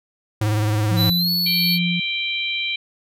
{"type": "tone with vibrato", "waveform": "square", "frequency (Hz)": 106.6, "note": "G#2", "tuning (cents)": 46, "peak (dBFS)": -18, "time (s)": [0.41, 1.1], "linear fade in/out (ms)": 5, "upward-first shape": "sine", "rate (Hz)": 19, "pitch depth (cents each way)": 52}
{"type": "tone with tremolo", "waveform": "sine", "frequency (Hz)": 174.61, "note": "F3", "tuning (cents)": 0, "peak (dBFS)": -19, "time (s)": [0.91, 2], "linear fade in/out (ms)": 5, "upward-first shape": "sine", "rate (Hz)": 1.4, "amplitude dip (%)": 55}
{"type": "tone with pitch glide", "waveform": "square", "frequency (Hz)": [3980, 4416], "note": ["B7", "C#8"], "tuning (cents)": [13, -7], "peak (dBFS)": -19, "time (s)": [0.96, 1.79], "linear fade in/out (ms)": 50, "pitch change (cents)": 180, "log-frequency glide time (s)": [1.17, 1.3]}
{"type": "harmonic tone", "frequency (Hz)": 785, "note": "G5", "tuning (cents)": 2, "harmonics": [3, 4, 5], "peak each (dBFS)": [-24, -26, -28], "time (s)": [1.46, 2.76], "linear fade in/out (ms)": 5}
{"effects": []}